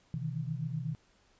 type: tone cluster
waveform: sine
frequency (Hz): 127.3 / 153.8 / 161.8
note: C3 / D#3 / E3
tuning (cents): -47 / -20 / -32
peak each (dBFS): -37 / -38 / -37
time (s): 0.14-0.95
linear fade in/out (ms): 0
effects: pink hiss -67 dBFS RMS until 1.39 s + resampled to 16000 Hz